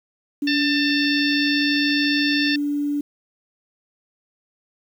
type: tone with pitch glide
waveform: sine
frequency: 287.8 to 290 Hz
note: D4 to D4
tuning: -35 to -22 cents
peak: -20 dBFS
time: 0.42-3.01 s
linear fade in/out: 5 ms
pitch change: +13 cents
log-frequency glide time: 0.73-2.32 s
type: harmonic tone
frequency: 893 Hz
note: A5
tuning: 25 cents sharp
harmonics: 2 / 3 / 4 / 5 / 6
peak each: -24 / -26 / -27 / -28 / -29 dBFS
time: 0.47-2.56 s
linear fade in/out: 5 ms
effects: 8-bit